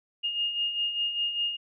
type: beating tone pair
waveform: sine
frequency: 2836 / 2841 Hz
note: F7 / F7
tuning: +26 / +29 cents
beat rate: 5 Hz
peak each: -35 / -27 dBFS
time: 0.23-1.57 s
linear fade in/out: 20 ms
effects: none